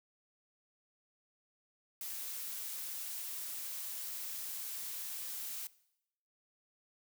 blue noise, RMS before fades -42 dBFS, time 2.01-5.67 s, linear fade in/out 2 ms, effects noise-tail reverb RT60 0.8 s tail -20 dB re dry

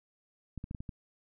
clicks, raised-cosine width 5 ms, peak -27 dBFS, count 6, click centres 0.577 / 0.641 / 0.711 / 0.748 / 0.805 / 0.892 s, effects none

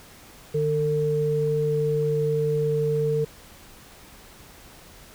sine tone pair together, 150 / 450.3 Hz, D3 / A4, +37 / +40 cents, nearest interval octave + perfect fifth, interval 1903 cents, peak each -25 / -22 dBFS, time 0.54-3.25 s, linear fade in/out 10 ms, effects pink hiss -48 dBFS RMS until 5.14 s

